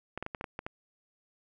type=clicks; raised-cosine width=0.5 ms; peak=-21 dBFS; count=8; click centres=0.176 / 0.226 / 0.264 / 0.348 / 0.411 / 0.442 / 0.591 / 0.665 s; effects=none

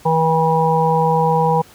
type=harmonic tone; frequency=161.5 Hz; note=E3; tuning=35 cents flat; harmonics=1 / 3 / 5 / 6; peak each=-18 / -18 / -18 / -18 dBFS; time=0.05-1.62 s; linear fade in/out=10 ms; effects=pink hiss -45 dBFS RMS until 1.74 s + high-pass 60 Hz 12 dB/octave

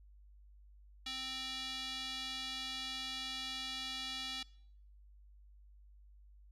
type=tone with band-pass filter; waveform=square; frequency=261.6 Hz; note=C4; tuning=in tune; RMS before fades=-42 dBFS; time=1.06-4.43 s; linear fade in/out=5 ms; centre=3700 Hz; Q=3; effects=noise-tail reverb RT60 0.7 s tail -24 dB re dry + added 50 Hz sine -57 dBFS peak until 6.51 s

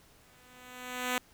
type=tone with exponential growth; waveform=5% pulse; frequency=250.1 Hz; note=B3; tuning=22 cents sharp; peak=-16 dBFS; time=0.21-1.18 s; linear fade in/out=1 ms; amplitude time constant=210 ms; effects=pink hiss -61 dBFS RMS until 1.33 s

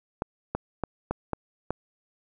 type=clicks; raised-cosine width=1 ms; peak=-13 dBFS; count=6; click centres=0.221 / 0.55 / 0.837 / 1.11 / 1.333 / 1.706 s; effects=none

